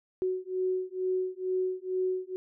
sine beating tone pair, 370 / 372.2 Hz, F#4 / F#4, 0 / +10 cents, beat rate 2.2 Hz, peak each -31 dBFS, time 0.22-2.36 s, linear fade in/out 0 ms, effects none

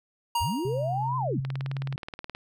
square tone with exponential decay, 942 Hz, A#5, 18 cents sharp, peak -23 dBFS, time 0.35-1.09 s, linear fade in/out 5 ms, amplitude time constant 160 ms
sine linear two-way sweep, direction up then down, 55 to 1046.5 to 55 Hz, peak -27 dBFS, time 0.4-1.41 s, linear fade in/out 20 ms, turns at 1.17 s
sine tone with pitch glide, 130.8 to 135.88 Hz, C3 to C#3, 0 to -34 cents, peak -29 dBFS, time 0.65-1.96 s, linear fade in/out 2 ms, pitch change +66 cents, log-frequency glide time 1.01-1.72 s
click train, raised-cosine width 0.3 ms, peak -21 dBFS, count 18, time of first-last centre 1.45-2.349 s, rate 18.9 Hz
effects none

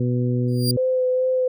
harmonic tone, 123.47 Hz, B2, in tune, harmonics 1 / 2 / 3 / 4, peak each -20 / -24 / -29 / -31 dBFS, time 0-0.77 s, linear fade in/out 5 ms
sawtooth tone with exponential growth, 4774 Hz, D8, 28 cents sharp, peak -15 dBFS, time 0.48-0.71 s, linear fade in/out 2 ms, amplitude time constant 49 ms
sine tone with vibrato, 511 Hz, C5, 41 cents flat, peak -17 dBFS, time 0.77-1.48 s, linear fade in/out 5 ms, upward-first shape sine, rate 2.4 Hz, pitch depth 15 cents each way
effects none

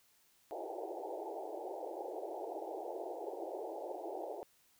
pink band-pass noise, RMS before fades -43 dBFS, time 0.51-4.43 s, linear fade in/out 0 ms, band 330 to 870 Hz, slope 96 dB/octave, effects white hiss -70 dBFS RMS until 4.79 s

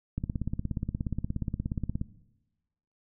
click train, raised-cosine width 5 ms, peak -18 dBFS, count 32, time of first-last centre 0.18-2.014 s, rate 16.9 Hz, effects noise-tail reverb RT60 1.0 s tail -18 dB re dry

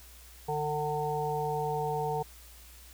harmonic tone, 150 Hz, D3, 37 cents sharp, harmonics 1 / 3 / 5 / 6, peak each -36 / -33 / -34 / -35 dBFS, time 0.48-2.23 s, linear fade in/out 10 ms, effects added 60 Hz sine -52 dBFS peak until 2.93 s + white hiss -54 dBFS RMS until 2.93 s

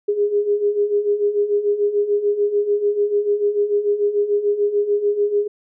sine beating tone pair, 406.4 / 413.2 Hz, G#4 / G#4, -38 / -9 cents, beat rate 6.8 Hz, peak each -22 / -17 dBFS, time 0.08-5.48 s, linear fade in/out 10 ms, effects none

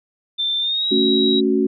sine tone with pitch glide, 3565 to 3843 Hz, A7 to B7, +22 to -48 cents, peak -18 dBFS, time 0.38-1.41 s, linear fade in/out 20 ms, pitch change +130 cents, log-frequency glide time 0.6-0.87 s
sine chord, F# minor, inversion first, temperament equal, 220 / 277.2 / 370 Hz, A3 / C#4 / F#4, 0 / 0 / 0 cents, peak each -20 / -19 / -18 dBFS, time 0.91-1.67 s, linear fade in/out 10 ms
effects none

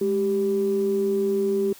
sine tone pair together, 207.7 / 392.1 Hz, G#3 / G4, 0 / 0 cents, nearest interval major seventh, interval 1100 cents, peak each -26 / -20 dBFS, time 0.01-1.73 s, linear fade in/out 5 ms, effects tanh soft clip ceiling -13 dBFS + white hiss -48 dBFS RMS until 1.79 s

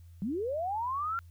sine linear sweep, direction up, 176.8 to 1396.9 Hz, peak -30 dBFS, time 0.22-1.19 s, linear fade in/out 0 ms, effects added 85 Hz sine -49 dBFS peak until 1.3 s + white hiss -71 dBFS RMS until 1.3 s

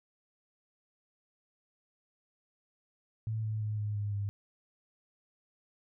sine tone with pitch steps, 110.4 / 108.5 / 106.64 / 104.81 / 103.01 / 101.24 Hz, A2 / A2 / G#2 / G#2 / G#2 / G#2, +6 / -24 / +46 / +16 / -14 / -44 cents, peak -31 dBFS, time 3.27-4.29 s, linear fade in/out 0 ms, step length 170 ms, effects none

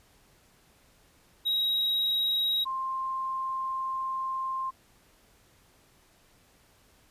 triangle / sine tone pair in turn, 3819 / 1054.2 Hz, A#7 / C6, +41 / +13 cents, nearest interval octave + minor seventh, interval 2228 cents, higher first, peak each -23 / -29 dBFS, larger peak first, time 1.45-2.65 / 2.65-4.71 s, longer second, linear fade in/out 20 ms, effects pink hiss -62 dBFS RMS until 7.1 s + resampled to 32000 Hz

